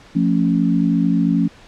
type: chord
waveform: sine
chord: F augmented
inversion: none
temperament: equal with one note detuned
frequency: 174.61 / 223.7 / 277.2 Hz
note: F3 / A3 / C#4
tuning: 0 / +29 / 0 cents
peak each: -17 / -19 / -18 dBFS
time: 0.15-1.48 s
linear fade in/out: 10 ms
effects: pink hiss -45 dBFS RMS until 1.67 s + low-pass 5000 Hz 12 dB/octave